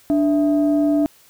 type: tone pair together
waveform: sine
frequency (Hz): 293.7 / 659.3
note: D4 / E5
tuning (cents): 0 / 0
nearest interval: octave + major second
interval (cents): 1400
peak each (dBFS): -14 / -21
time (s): 0.1-1.06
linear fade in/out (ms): 0
effects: tanh soft clip ceiling -8 dBFS + white hiss -52 dBFS RMS until 1.29 s